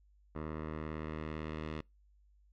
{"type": "tone with low-pass filter sweep", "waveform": "10% pulse", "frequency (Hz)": 77.78, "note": "D#2", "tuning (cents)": 0, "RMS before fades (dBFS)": -41, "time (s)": [0.35, 1.81], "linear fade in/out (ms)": 5, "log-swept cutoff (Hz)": [1400, 3100], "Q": 1.1, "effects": ["noise-tail reverb RT60 0.2 s tail -26 dB re dry", "added 50 Hz sine -63 dBFS peak until 2.52 s"]}